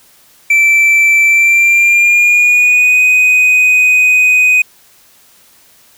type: tone with pitch glide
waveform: triangle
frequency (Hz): 2331 to 2498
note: D7 to D#7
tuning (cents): -14 to +6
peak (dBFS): -4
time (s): 0.5-4.62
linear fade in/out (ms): 5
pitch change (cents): +120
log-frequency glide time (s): 1.26-3.02
effects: white hiss -46 dBFS RMS until 5.97 s